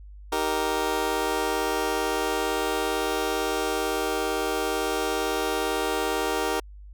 20% pulse chord, Eb major, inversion none, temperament just, 311.1 / 388.9 / 466.7 Hz, Eb4 / G4 / Bb4, 0 / -14 / +2 cents, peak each -26 / -23 / -23 dBFS, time 0.32-6.6 s, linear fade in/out 5 ms, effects added 50 Hz sine -41 dBFS peak until 6.93 s

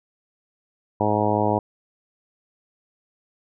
harmonic tone, 105.4 Hz, G#2, 26 cents sharp, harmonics 1 / 2 / 3 / 4 / 5 / 6 / 7 / 8 / 9, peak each -27 / -27 / -27 / -27 / -27 / -27 / -27 / -27 / -27 dBFS, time 1-1.59 s, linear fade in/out 5 ms, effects none

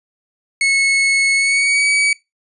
40% pulse tone with pitch glide, 2192 to 2275 Hz, C#7 to C#7, -20 to +44 cents, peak -12 dBFS, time 0.61-2.13 s, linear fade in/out 2 ms, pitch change +64 cents, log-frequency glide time 1.35-1.86 s, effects noise-tail reverb RT60 0.2 s tail -21 dB re dry + resampled to 24000 Hz

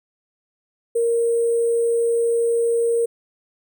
sine tone with sample-and-hold, 466.2 Hz, A#4, in tune, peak -16 dBFS, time 0.95-3.06 s, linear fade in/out 10 ms, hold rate 8820 Hz, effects none

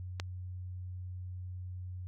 click, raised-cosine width 0.2 ms, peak -19 dBFS, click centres 0.199 s, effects added 91 Hz sine -39 dBFS peak until 2.07 s

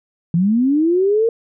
sine linear sweep, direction up, 161.2 to 466.2 Hz, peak -12 dBFS, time 0.34-1.29 s, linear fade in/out 2 ms, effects none

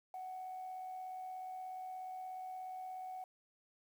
sine tone with amplitude modulation, 745 Hz, F#5, 12 cents sharp, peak -40 dBFS, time 0.14-3.24 s, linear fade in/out 2 ms, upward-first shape sine, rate 76.8 Hz, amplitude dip 35%, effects tanh soft clip ceiling -39 dBFS + 11-bit

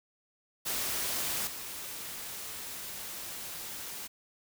white noise with level steps, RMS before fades -33 / -41 dBFS, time 0.65-4.08 s, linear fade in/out 20 ms, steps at 1.47 s, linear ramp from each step 2 ms, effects none

